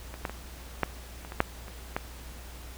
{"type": "clicks", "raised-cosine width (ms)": 0.5, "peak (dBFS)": [-25, -15, -22, -9, -27, -23, -6, -28, -13], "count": 9, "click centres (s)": [0.141, 0.252, 0.296, 0.833, 1.249, 1.321, 1.404, 1.682, 1.965], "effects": ["added 60 Hz sine -43 dBFS peak until 2.77 s", "pink hiss -48 dBFS RMS until 2.77 s"]}